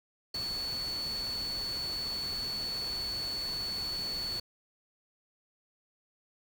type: tone in noise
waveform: sine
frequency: 4435 Hz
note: C#8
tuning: in tune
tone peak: -33 dBFS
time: 0.34-4.4 s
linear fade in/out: 5 ms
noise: pink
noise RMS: -44 dBFS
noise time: 0.34-4.4 s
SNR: +8 dB
effects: none